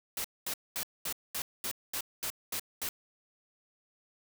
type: noise bursts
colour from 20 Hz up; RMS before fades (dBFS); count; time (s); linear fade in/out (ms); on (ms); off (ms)
white; -35; 10; 0.17-2.89; 2; 74; 220
effects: none